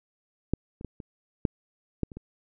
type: clicks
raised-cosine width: 3 ms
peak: -11 / -28 / -22 / -27 / -10 / -13 / -30 / -26 dBFS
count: 8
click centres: 0.536 / 0.811 / 0.847 / 1.002 / 1.452 / 2.033 / 2.118 / 2.17 s
effects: none